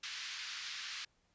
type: band-pass noise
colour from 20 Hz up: white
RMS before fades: -44 dBFS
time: 0.03-1.05 s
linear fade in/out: 5 ms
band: 1400 to 5200 Hz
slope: 24 dB/octave
effects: pink hiss -75 dBFS RMS until 1.34 s + resampled to 16000 Hz